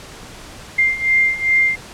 sine beating tone pair, 2100 / 2102.5 Hz, C7 / C7, +6 / +8 cents, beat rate 2.5 Hz, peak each -18 / -15 dBFS, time 0.78-1.76 s, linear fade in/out 10 ms, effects pink hiss -37 dBFS RMS until 1.93 s + low-pass 9000 Hz 12 dB/octave

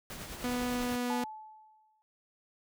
pink noise with tremolo, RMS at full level -41 dBFS, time 0.1-0.96 s, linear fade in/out 0 ms, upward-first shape triangle, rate 10 Hz, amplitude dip 45%
sawtooth tone with pitch glide, 246.4 to 245 Hz, B3 to B3, -4 to -14 cents, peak -27 dBFS, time 0.44-1.24 s, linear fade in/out 2 ms, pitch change -10 cents, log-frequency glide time 0.68-1.07 s
sine tone with exponential decay, 866 Hz, A5, 28 cents flat, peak -32 dBFS, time 1.1-2.02 s, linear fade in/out 0 ms, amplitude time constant 200 ms
effects none

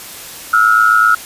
sine tone pair together, 1315 / 1422.8 Hz, E6 / F6, -5 / +32 cents, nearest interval minor second, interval 137 cents, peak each -10 dBFS, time 0.53-1.15 s, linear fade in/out 5 ms, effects white hiss -31 dBFS RMS until 1.25 s + resampled to 32000 Hz

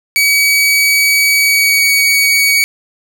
sawtooth tone with pitch glide, 2270 to 2252 Hz, C#7 to C#7, +41 to +27 cents, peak -5 dBFS, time 0.16-2.64 s, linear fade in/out 0 ms, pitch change -14 cents, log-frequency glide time 1.36-1.84 s, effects none

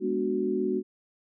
sine chord, G# half-diminished seventh, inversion none, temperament equal, 207.7 / 246.9 / 293.7 / 370 Hz, G#3 / B3 / D4 / F#4, 0 / 0 / 0 / 0 cents, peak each -32 / -32 / -33 / -27 dBFS, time 0-0.83 s, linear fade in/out 50 ms, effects none

